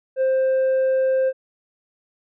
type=tone with tanh clipping; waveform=sine; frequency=525 Hz; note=C5; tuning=6 cents sharp; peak=-17 dBFS; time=0.16-1.33 s; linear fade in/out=50 ms; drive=3 dB; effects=none